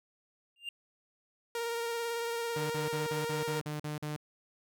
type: tone with exponential growth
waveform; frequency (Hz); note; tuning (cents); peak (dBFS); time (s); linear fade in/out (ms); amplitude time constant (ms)
triangle; 2796; F7; +1; -31; 0.56-0.69; 2; 27
type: tone with vibrato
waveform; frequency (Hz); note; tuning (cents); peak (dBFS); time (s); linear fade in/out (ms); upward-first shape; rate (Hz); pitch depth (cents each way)
sawtooth; 466.2; A#4; 0; -29; 1.55-3.6; 2; sine; 18; 20
type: tone bursts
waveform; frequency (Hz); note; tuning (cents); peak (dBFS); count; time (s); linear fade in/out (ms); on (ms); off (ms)
sawtooth; 150.4; D3; +42; -31; 9; 2.56-4.164; 5; 140; 43
effects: none